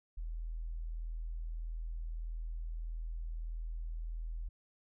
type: tone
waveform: sine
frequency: 40.81 Hz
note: E1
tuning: 17 cents flat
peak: -37 dBFS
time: 0.17-4.49 s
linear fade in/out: 10 ms
effects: none